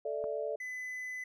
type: chord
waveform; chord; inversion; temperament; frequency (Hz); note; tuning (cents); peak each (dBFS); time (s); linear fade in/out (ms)
sine; A suspended fourth; none; equal; 440 / 587.3 / 659.3; A4 / D5 / E5; 0 / 0 / 0; -37 / -36 / -40; 0.05-0.56; 5
type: click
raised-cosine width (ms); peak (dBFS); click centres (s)
1; -32; 0.241
type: tone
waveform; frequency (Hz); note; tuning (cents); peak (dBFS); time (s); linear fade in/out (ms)
triangle; 2009; B6; +29; -36; 0.6-1.24; 5
effects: none